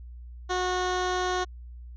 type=tone; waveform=15% pulse; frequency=364.9 Hz; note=F#4; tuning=24 cents flat; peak=-19 dBFS; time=0.49-1.45 s; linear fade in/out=20 ms; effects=added 60 Hz sine -40 dBFS peak until 1.96 s + resampled to 16000 Hz